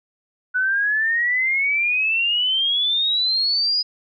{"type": "exponential sweep", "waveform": "sine", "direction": "up", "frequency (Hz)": [1480, 4983], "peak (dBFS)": -17, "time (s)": [0.54, 3.83], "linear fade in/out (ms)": 20, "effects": []}